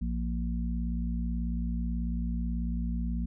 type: harmonic tone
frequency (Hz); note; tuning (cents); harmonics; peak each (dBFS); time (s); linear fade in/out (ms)
58.27; A#1; 0; 1 / 3 / 4; -30 / -35 / -36; 0.01-3.26; 10
effects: none